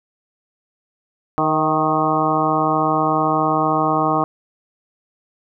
harmonic tone with a mistuned harmonic, 155.56 Hz, D#3, in tune, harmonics 1 / 2 / 3 / 4 / 5 / 6 / 7 / 8, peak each -26 / -22 / -26 / -24 / -21 / -27 / -21 / -24 dBFS, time 1.38-4.24 s, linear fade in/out 0 ms, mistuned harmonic 4, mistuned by +34 cents, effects none

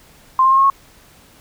sine tone with pitch steps, 1046.5 / 1058.7 / 1071 / 1083.4 / 1096 Hz, C6 / C6 / C6 / C#6 / C#6, 0 / +20 / +40 / -40 / -20 cents, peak -9 dBFS, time 0.39-0.7 s, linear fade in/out 2 ms, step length 62 ms, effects pink hiss -48 dBFS RMS until 1.4 s

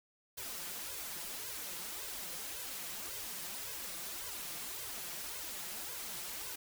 white noise with flanger, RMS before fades -43 dBFS, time 0.37-6.56 s, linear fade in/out 10 ms, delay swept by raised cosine 1.9 to 5.9 ms, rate 1.8 Hz, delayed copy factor +0.9, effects none

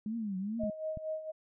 sine tone with vibrato, 207.7 Hz, G#3, in tune, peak -33 dBFS, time 0.06-0.7 s, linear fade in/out 2 ms, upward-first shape triangle, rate 2.4 Hz, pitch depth 220 cents each way
sine tone with tremolo, 628 Hz, D#5, 16 cents sharp, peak -32 dBFS, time 0.59-1.32 s, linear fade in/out 20 ms, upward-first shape sine, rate 4.3 Hz, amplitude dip 70%
clicks, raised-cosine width 5 ms, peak -29 dBFS, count 2, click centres 0.637 / 0.973 s
effects none

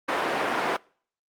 white band-pass noise, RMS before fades -26 dBFS, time 0.08-0.77 s, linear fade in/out 10 ms, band 310 to 1400 Hz, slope 12 dB/octave, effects noise-tail reverb RT60 0.5 s tail -25 dB re dry + Opus 32 kbps

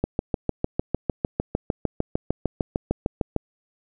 click train, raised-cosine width 2 ms, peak -8 dBFS, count 23, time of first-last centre 0.04-3.363 s, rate 6.62 Hz, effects none

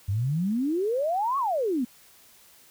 sine exponential two-way sweep, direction up then down, 92.5 to 1144 to 228.8 Hz, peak -23 dBFS, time 0.08-1.85 s, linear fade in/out 10 ms, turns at 1.38 s, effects white hiss -55 dBFS RMS until 2.7 s

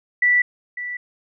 sine tone with echo, 1965 Hz, B6, 9 cents flat, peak -13 dBFS, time 0.22-0.42 s, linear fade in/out 5 ms, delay 550 ms, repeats 1, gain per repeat -13 dB, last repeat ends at 0.97 s, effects none

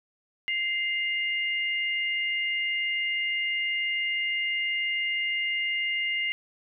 sine tone pair together, 2089 / 2828 Hz, C7 / F7, -3 / +21 cents, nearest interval perfect fourth, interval 524 cents, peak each -27 / -30 dBFS, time 0.48-6.32 s, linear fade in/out 0 ms, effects none

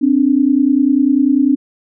sine tone pair together, 261.4 / 291.5 Hz, C4 / D4, -1 / -13 cents, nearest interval major second, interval 188 cents, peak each -12 dBFS, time 0.01-1.56 s, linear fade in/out 20 ms, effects none

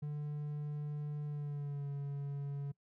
triangle tone with pitch glide, 148 to 141.32 Hz, D3 to C#3, +14 to +34 cents, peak -35 dBFS, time 0.02-2.72 s, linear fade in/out 10 ms, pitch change -80 cents, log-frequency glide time 1.26-1.88 s, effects noise-tail reverb RT60 0.1 s tail -23 dB re dry

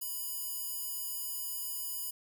square tone with high-pass filter, 987.8 Hz, B5, in tune, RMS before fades -38 dBFS, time 0.01-2.11 s, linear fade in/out 10 ms, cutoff 11000 Hz, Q 0.52, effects none

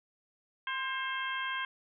harmonic tone with a mistuned harmonic, 533 Hz, C5, 32 cents sharp, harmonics 2 / 3 / 4 / 5 / 6, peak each -37 / -36 / -41 / -44 / -41 dBFS, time 0.67-1.65 s, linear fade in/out 2 ms, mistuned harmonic 2, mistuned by -35 cents, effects none

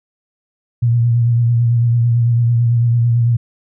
sine tone with vibrato, 118.2 Hz, A#2, 24 cents sharp, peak -10 dBFS, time 0.82-3.37 s, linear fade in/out 10 ms, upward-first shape triangle, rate 9 Hz, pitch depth 41 cents each way, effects none

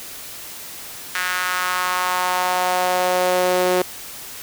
sawtooth tone with high-pass filter sweep, 181.8 Hz, F#3, 30 cents flat, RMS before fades -20 dBFS, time 1.15-3.82 s, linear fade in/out 0 ms, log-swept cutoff 1600 to 420 Hz, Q 2.5, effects white hiss -35 dBFS RMS until 4.42 s

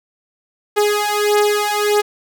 sawtooth beating tone pair, 415.3 / 416.9 Hz, G#4 / G#4, 0 / +7 cents, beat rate 1.6 Hz, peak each -13 dBFS, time 0.76-2.02 s, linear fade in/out 20 ms, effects none

